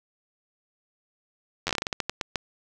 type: slowing click train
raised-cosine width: 0.2 ms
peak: -9 dBFS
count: 14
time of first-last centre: 1.67-2.358 s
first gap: 10 ms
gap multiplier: 1.25
effects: none